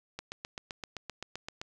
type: click train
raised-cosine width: 0.2 ms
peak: -21 dBFS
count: 12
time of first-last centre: 0.19-1.615 s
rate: 7.72 Hz
effects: none